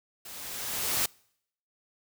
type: noise with level ramp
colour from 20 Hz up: white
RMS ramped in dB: -44 to -26 dBFS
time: 0.25-1.06 s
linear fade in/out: 5 ms
effects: noise-tail reverb RT60 0.7 s tail -26 dB re dry